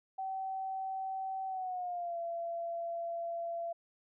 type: tone with pitch glide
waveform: sine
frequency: 766 to 678.5 Hz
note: G5 to E5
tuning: -40 to +50 cents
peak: -35 dBFS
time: 0.18-3.73 s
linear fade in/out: 10 ms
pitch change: -210 cents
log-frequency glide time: 1.47-2.18 s
effects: none